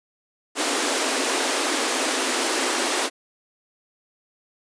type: high-pass noise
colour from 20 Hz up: pink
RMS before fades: -23 dBFS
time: 0.55-3.1 s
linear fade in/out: 50 ms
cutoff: 250 Hz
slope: 96 dB/octave
effects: resampled to 22050 Hz